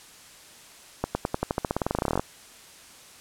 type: accelerating click train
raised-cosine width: 1 ms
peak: -10 dBFS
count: 23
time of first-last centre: 1.04-2.195 s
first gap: 110 ms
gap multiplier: 0.92
effects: white hiss -49 dBFS RMS until 3.2 s + low-pass 10000 Hz 12 dB/octave